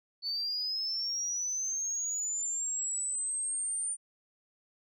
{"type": "linear sweep", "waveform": "sine", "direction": "up", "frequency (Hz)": [4459, 9090], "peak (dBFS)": -30, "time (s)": [0.22, 3.97], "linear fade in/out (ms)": 50, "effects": ["tanh soft clip ceiling -26 dBFS"]}